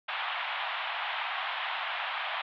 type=band-pass noise; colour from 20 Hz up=pink; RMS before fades=-34 dBFS; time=0.08-2.42 s; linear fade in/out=10 ms; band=710 to 3500 Hz; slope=48 dB/octave; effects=none